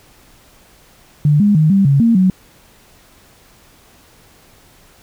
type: tone with pitch steps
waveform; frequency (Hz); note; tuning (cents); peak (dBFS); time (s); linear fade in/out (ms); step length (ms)
sine; 148 / 205.7 / 155.3 / 196 / 139.2 / 230.6 / 186.3; D3 / G#3 / D#3 / G3 / C#3 / A#3 / F#3; +14 / -16 / -3 / 0 / +8 / -19 / +12; -8; 1.25-2.3; 2; 150
effects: pink hiss -48 dBFS RMS until 5.02 s